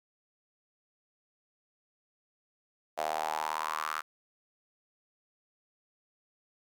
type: tone with high-pass filter sweep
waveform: sawtooth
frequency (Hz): 77.78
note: D#2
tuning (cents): 0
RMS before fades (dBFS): -34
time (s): 2.97-4.02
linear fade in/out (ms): 20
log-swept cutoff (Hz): 670 to 1300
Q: 5.1
effects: none